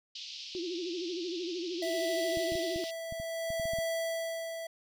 white band-pass noise, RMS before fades -44 dBFS, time 0.15-2.91 s, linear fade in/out 5 ms, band 2700 to 5300 Hz, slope 48 dB/octave
sine tone with vibrato, 349.2 Hz, F4, in tune, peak -34 dBFS, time 0.55-2.84 s, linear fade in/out 0 ms, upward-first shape sine, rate 13 Hz, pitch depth 110 cents each way
square tone with tremolo, 659.3 Hz, E5, in tune, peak -31 dBFS, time 1.82-4.67 s, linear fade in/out 5 ms, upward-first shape sine, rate 0.62 Hz, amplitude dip 55%
clicks, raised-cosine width 5 ms, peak -31 dBFS, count 11, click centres 2.372 / 2.521 / 2.554 / 2.76 / 3.124 / 3.2 / 3.504 / 3.598 / 3.655 / 3.735 / 3.787 s
effects none

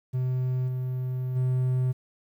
triangle tone with level steps, 127.8 Hz, C3, 40 cents flat, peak -22 / -25 / -20 dBFS, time 0.13-1.93 s, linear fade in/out 20 ms, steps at 0.67 / 1.35 s, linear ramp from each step 20 ms, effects 10-bit

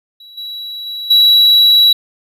triangle tone with level steps, 3908 Hz, B7, 19 cents flat, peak -34 / -22 / -20 / -4 dBFS, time 0.2-1.93 s, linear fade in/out 5 ms, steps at 0.37 / 0.86 / 1.1 s, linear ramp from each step 10 ms, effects none

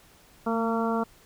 harmonic tone with a mistuned harmonic, 228.2 Hz, A#3, 37 cents flat, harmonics 1 / 2 / 3 / 4 / 5 / 6, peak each -27 / -30 / -32 / -33 / -34 / -35 dBFS, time 0.46-1.04 s, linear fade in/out 10 ms, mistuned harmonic 1, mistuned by -24 cents, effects pink hiss -56 dBFS RMS until 1.25 s

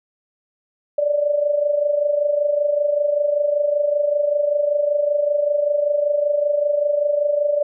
sine tone with amplitude modulation, 585 Hz, D5, 7 cents flat, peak -13 dBFS, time 0.98-7.63 s, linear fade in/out 5 ms, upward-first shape sine, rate 25.2 Hz, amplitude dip 65%, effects none

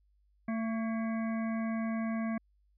harmonic tone with a mistuned harmonic, 224.1 Hz, A3, 32 cents sharp, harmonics 1 / 3 / 5 / 7 / 9 / 10, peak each -31 / -41 / -45 / -48 / -50 / -51 dBFS, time 0.48-2.38 s, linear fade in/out 5 ms, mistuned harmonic 7, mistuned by +71 cents, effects added 50 Hz sine -66 dBFS peak until 2.77 s

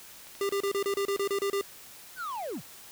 click train, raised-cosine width 0.2 ms, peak -31 dBFS, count 13, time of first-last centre 0.27-1.254 s, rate 12.2 Hz
square tone bursts, 398.2 Hz, G4, 27 cents sharp, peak -27 dBFS, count 11, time 0.41-1.612 s, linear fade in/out 2 ms, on 82 ms, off 30 ms
triangle linear sweep, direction down, 1568 to 87.3 Hz, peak -31 dBFS, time 2.16-2.62 s, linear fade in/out 50 ms
effects white hiss -49 dBFS RMS until 2.91 s

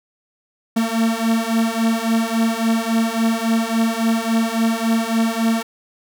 45% pulse beating tone pair, 224.7 / 228.3 Hz, A3 / A#3, +37 / -36 cents, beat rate 3.6 Hz, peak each -20 / -19 dBFS, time 0.76-5.63 s, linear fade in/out 10 ms, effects none

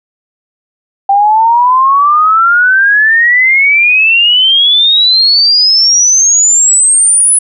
sine exponential sweep, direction up, 784 to 10230 Hz, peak -4 dBFS, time 1.09-7.39 s, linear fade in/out 5 ms, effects none

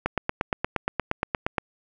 click train, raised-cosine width 0.5 ms, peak -8 dBFS, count 14, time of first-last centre 0.06-1.582 s, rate 8.54 Hz, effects none

